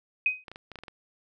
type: tone with exponential decay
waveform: sine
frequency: 2512 Hz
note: D#7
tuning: 16 cents sharp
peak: -18 dBFS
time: 0.26-0.44 s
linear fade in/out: 2 ms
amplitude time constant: 39 ms
type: clicks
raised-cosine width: 0.3 ms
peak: -26 dBFS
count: 8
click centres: 0.482 / 0.516 / 0.559 / 0.717 / 0.757 / 0.788 / 0.836 / 0.882 s
effects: none